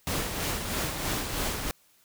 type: noise with tremolo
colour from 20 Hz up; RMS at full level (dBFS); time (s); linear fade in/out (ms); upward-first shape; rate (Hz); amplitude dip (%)
pink; -29; 0.07-1.71; 0; sine; 3.1; 45
effects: white hiss -63 dBFS RMS until 2.04 s